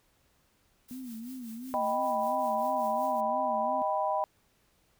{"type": "noise with tremolo", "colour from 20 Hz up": "blue", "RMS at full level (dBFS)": -50, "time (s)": [0.88, 3.21], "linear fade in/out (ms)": 10, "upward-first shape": "triangle", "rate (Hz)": 5.2, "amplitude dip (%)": 65}
{"type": "tone with vibrato", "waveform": "sine", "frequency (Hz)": 241.3, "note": "B3", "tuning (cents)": -40, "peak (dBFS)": -38, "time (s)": [0.91, 3.82], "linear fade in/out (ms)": 0, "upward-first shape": "sine", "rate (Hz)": 2.9, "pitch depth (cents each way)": 140}
{"type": "chord", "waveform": "sine", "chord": "Eb augmented", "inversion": "none", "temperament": "equal", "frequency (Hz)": [622.3, 784, 987.8], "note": ["Eb5", "G5", "B5"], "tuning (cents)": [0, 0, 0], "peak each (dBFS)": -31, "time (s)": [1.74, 4.24], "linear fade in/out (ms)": 0}
{"effects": ["pink hiss -69 dBFS RMS until 4.99 s"]}